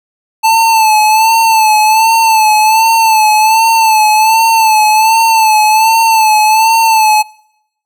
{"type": "tone with vibrato", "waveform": "square", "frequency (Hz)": 880, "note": "A5", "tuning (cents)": 0, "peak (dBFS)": -6, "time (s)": [0.43, 7.23], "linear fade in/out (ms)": 20, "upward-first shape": "sine", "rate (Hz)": 1.3, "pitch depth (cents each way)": 52, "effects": ["noise-tail reverb RT60 0.8 s tail -25 dB re dry"]}